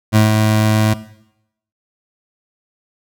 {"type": "tone with ADSR envelope", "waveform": "25% pulse", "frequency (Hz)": 108.1, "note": "A2", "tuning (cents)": -30, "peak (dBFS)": -4, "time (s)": [0.12, 0.94], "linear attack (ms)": 39, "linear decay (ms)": 150, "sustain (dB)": -3, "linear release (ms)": 10, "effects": ["noise-tail reverb RT60 0.8 s tail -17 dB re dry"]}